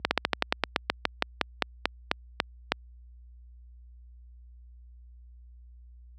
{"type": "slowing click train", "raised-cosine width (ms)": 0.3, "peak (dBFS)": -5, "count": 18, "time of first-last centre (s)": [0.05, 2.72], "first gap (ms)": 60, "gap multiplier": 1.11, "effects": ["added 60 Hz sine -27 dBFS peak until 6.18 s", "high-pass 200 Hz 12 dB/octave"]}